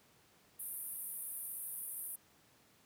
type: band-pass noise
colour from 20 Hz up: pink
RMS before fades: -44 dBFS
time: 0.59-2.16 s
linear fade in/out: 10 ms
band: 9200 to 15000 Hz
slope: 96 dB/octave
effects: pink hiss -67 dBFS RMS until 2.85 s + high-pass 100 Hz 12 dB/octave